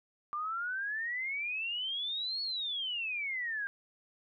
sine exponential two-way sweep, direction up then down, 1174.7 to 4409 to 1593 Hz, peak -33 dBFS, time 0.33-3.67 s, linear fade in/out 0 ms, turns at 2.42 s, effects none

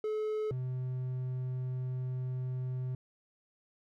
triangle tone pair in turn, 429.8 / 127.78 Hz, A4 / C3, -41 / -41 cents, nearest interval octave + major sixth, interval 2100 cents, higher first, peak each -29 / -31 dBFS, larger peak first, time 0.04-0.51 / 0.51-2.95 s, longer second, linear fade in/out 2 ms, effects none

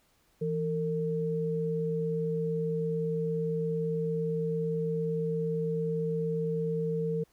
sine tone pair together, 164.5 / 454.4 Hz, E3 / A#4, -3 / -44 cents, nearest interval octave + tritone, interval 1759 cents, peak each -31 / -30 dBFS, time 0.41-7.24 s, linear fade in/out 10 ms, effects pink hiss -68 dBFS RMS until 7.32 s

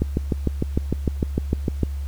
click train, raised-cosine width 3 ms, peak -7 dBFS, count 13, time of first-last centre 0.02-1.833 s, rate 6.62 Hz, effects added 70 Hz sine -25 dBFS peak until 2.07 s + pink hiss -50 dBFS RMS until 2.07 s

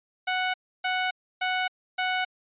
15% pulse tone bursts, 740 Hz, F#5, in tune, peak -18 dBFS, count 4, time 0.27-2.25 s, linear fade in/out 10 ms, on 270 ms, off 300 ms, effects resampled to 8000 Hz

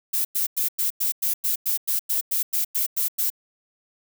violet noise bursts, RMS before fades -23 dBFS, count 15, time 0.13-3.302 s, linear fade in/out 10 ms, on 120 ms, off 98 ms, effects none

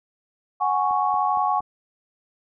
sine chord, F# suspended second, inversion none, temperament equal, 740 / 830.6 / 1108.7 Hz, F#5 / G#5 / C#6, 0 / 0 / 0 cents, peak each -24 / -23 / -23 dBFS, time 0.6-1.61 s, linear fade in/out 20 ms
click train, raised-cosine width 2 ms, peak -32 dBFS, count 4, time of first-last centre 0.91-1.604 s, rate 4.32 Hz
effects none

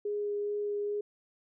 sine tone with vibrato, 412.3 Hz, G#4, 13 cents flat, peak -30 dBFS, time 0.05-1.01 s, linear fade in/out 5 ms, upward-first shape sine, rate 2.4 Hz, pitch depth 8 cents each way, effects none

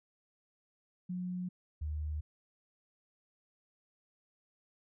sine tone pair in turn, 180.7 / 75.97 Hz, F#3 / D#2, -41 / -41 cents, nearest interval octave + minor third, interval 1500 cents, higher first, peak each -35 / -34 dBFS, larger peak second, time 1.09-1.49 / 1.81-2.21 s, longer neither, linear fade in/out 10 ms, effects none

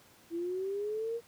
sine linear sweep, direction up, 330 to 472.6 Hz, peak -32 dBFS, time 0.3-1.21 s, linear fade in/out 50 ms, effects pink hiss -60 dBFS RMS until 1.27 s + high-pass 100 Hz 12 dB/octave

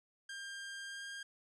sawtooth tone with pitch glide, 1598 to 1609.1 Hz, G6 to G6, +33 to +45 cents, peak -40 dBFS, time 0.29-1.23 s, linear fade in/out 5 ms, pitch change +12 cents, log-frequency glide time 0.85-1.04 s, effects resampled to 22050 Hz

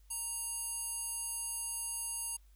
square tone with band-pass filter, 932.3 Hz, A#5, in tune, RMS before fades -39 dBFS, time 0.1-2.37 s, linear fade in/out 10 ms, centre 10000 Hz, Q 5, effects added 50 Hz sine -58 dBFS peak until 2.55 s + white hiss -73 dBFS RMS until 2.55 s

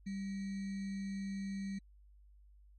sine tone with sample-and-hold, 196 Hz, G3, in tune, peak -37 dBFS, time 0.06-1.79 s, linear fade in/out 10 ms, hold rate 2100 Hz, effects added 50 Hz sine -58 dBFS peak until 2.78 s + MP3 32 kbps

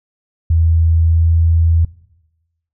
sine tone with pitch glide, 82 to 82.62 Hz, E2 to E2, -9 to +4 cents, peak -9 dBFS, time 0.5-1.85 s, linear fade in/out 5 ms, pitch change +13 cents, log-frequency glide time 1.03-1.29 s, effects noise-tail reverb RT60 1.0 s tail -21 dB re dry

